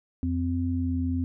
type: tone pair together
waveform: sine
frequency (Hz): 86.5 / 258.1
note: F2 / C4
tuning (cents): -16 / -23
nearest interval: octave + perfect fifth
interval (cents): 1893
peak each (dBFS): -27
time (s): 0.23-1.24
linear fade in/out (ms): 0
effects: none